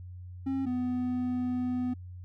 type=tone pair in turn; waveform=triangle; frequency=268.7 / 249.9 Hz; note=C4 / B3; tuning=+46 / +21 cents; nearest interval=minor second; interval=125 cents; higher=first; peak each=-26 dBFS; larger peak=neither; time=0.46-0.66 / 0.66-1.94 s; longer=second; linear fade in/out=10 ms; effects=added 90 Hz sine -41 dBFS peak until 2.24 s